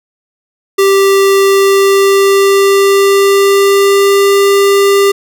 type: tone with pitch glide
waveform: square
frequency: 392 to 397.9 Hz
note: G4 to G4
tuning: 0 to +26 cents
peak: -6 dBFS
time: 0.78-5.12 s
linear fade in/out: 10 ms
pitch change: +26 cents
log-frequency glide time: 1.4-4.35 s
effects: none